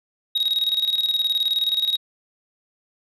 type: tone with tremolo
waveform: sine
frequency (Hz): 3785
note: A#7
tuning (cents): +26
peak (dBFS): -14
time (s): 0.35-1.97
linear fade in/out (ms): 10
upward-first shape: square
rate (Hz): 19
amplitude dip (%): 70
effects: tanh soft clip ceiling -16 dBFS